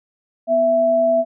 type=tone pair together; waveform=sine; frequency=248.1 / 662.3 Hz; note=B3 / E5; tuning=+8 / +8 cents; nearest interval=octave + perfect fourth; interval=1700 cents; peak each=-25 / -13 dBFS; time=0.47-1.25 s; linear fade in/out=50 ms; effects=none